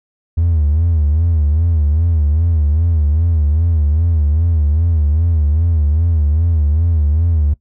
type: tone with vibrato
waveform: triangle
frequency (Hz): 79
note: D#2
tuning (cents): +27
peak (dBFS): -8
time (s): 0.37-7.54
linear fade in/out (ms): 10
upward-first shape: sine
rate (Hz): 2.5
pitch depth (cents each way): 140
effects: noise-tail reverb RT60 0.1 s tail -20 dB re dry + tanh soft clip ceiling -5 dBFS